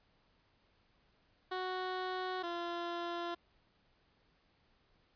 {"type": "tone pair in turn", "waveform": "15% pulse", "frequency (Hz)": [370, 344.1], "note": ["F#4", "F4"], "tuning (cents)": [0, -26], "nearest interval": "minor second", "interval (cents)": 126, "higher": "first", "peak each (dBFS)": [-30, -31], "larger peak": "first", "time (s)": [[1.51, 2.43], [2.43, 3.35]], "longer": "neither", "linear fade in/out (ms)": 10, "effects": ["pink hiss -72 dBFS RMS until 5.15 s", "resampled to 11025 Hz"]}